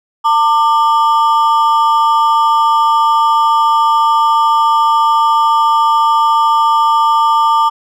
triangle ring-modulated tone, 1046.5 Hz, C6, in tune, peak -3 dBFS, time 0.24-7.7 s, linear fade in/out 20 ms, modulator 143 Hz, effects none

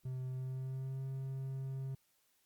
triangle tone with pitch glide, 128.9 to 133.75 Hz, C3 to C3, -26 to +38 cents, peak -36 dBFS, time 0.05-1.95 s, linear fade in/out 5 ms, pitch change +64 cents, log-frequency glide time 0.31-1.03 s, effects white hiss -75 dBFS RMS until 2.45 s + Opus 48 kbps

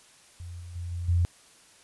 sine tone with level steps, 86.9 Hz, F2, 8 cents flat, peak -37 / -39 / -32 / -30 / -20 dBFS, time 0.4-1.25 s, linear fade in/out 0 ms, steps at 0.6 / 0.75 / 0.91 / 1.08 s, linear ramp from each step 10 ms, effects white hiss -56 dBFS RMS until 1.83 s + resampled to 24000 Hz

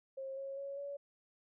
sine tone with pitch steps, 536 / 545.7 / 555.5 / 565.6 Hz, C5 / C#5 / C#5 / C#5, +42 / -27 / +4 / +35 cents, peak -40 dBFS, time 0.17-0.97 s, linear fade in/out 10 ms, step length 200 ms, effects none

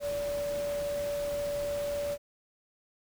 sine tone in noise, 577 Hz, D5, 31 cents flat, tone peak -30 dBFS, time 0-2.18 s, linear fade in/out 50 ms, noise pink, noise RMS -43 dBFS, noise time 0-2.18 s, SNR +10 dB, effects none

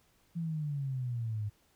sine exponential sweep, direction down, 170.9 to 102.3 Hz, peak -32 dBFS, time 0.35-1.5 s, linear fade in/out 20 ms, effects pink hiss -69 dBFS RMS until 1.75 s

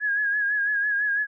sine tone with vibrato, 1661.2 Hz, G#6, in tune, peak -21 dBFS, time 0-1.27 s, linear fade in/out 50 ms, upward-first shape sine, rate 6 Hz, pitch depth 49 cents each way, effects none

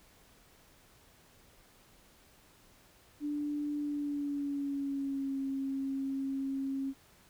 sine tone with pitch glide, 293.7 to 270.9 Hz, D4 to C#4, 0 to -40 cents, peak -32 dBFS, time 3.2-6.94 s, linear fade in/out 50 ms, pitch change -140 cents, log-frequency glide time 3.78-5.4 s, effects pink hiss -62 dBFS RMS until 7.29 s

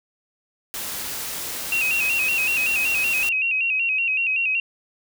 white noise, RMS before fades -30 dBFS, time 0.74-3.29 s, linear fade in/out 0 ms
sine tone with vibrato, 2637 Hz, E7, in tune, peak -19 dBFS, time 1.72-4.6 s, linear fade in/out 2 ms, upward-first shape square, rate 5.3 Hz, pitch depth 67 cents each way
effects none

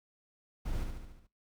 brown noise with echo, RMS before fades -35 dBFS, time 0.65-0.84 s, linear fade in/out 10 ms, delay 72 ms, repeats 6, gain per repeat -4 dB, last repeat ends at 1.272 s, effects noise-tail reverb RT60 0.2 s tail -21 dB re dry

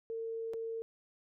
sine tone with dropouts, 453.4 Hz, A#4, 48 cents flat, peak -36 dBFS, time 0.1-0.82 s, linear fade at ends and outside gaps 0 ms, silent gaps 0.535-0.54 s, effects none

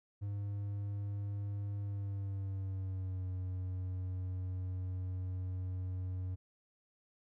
triangle tone with pitch glide, 101.2 to 92.27 Hz, G#2 to F#2, -44 to -4 cents, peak -34 dBFS, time 0.21-6.36 s, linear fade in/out 20 ms, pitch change -160 cents, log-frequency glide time 1.81-3.28 s, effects none

